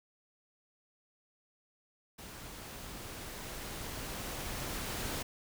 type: noise with level ramp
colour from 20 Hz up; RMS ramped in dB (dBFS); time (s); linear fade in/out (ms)
pink; -48 to -37; 2.18-5.23; 10
effects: none